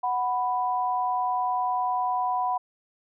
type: tone pair together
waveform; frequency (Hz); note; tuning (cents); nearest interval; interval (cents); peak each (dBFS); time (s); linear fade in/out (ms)
sine; 740 / 990; F#5 / B5; 0 / +4; perfect fourth; 504; -26; 0.03-2.58; 10
effects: none